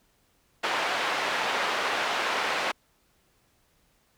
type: band-pass noise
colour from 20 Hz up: pink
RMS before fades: -28 dBFS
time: 0.63-2.72 s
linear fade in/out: 10 ms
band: 650 to 3000 Hz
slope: 12 dB/octave
effects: pink hiss -67 dBFS RMS until 4.17 s